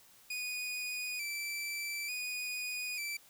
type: tone with vibrato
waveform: sawtooth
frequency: 2400 Hz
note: D7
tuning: 37 cents sharp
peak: -33 dBFS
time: 0.3-3.17 s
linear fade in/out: 5 ms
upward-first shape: square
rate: 0.56 Hz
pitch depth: 52 cents each way
effects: white hiss -61 dBFS RMS until 3.29 s